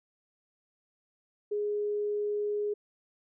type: tone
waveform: sine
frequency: 415.3 Hz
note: G#4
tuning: in tune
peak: -28 dBFS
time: 1.51-2.74 s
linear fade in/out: 10 ms
effects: none